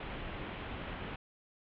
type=low-pass noise; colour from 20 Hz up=pink; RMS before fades=-42 dBFS; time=0-1.16 s; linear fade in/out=5 ms; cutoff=3300 Hz; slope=48 dB/octave; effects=none